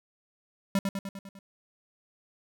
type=tone with echo; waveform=square; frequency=196 Hz; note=G3; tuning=in tune; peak=-23 dBFS; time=0.75-0.79 s; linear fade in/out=2 ms; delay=100 ms; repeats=6; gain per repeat=-4 dB; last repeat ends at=1.39 s; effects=none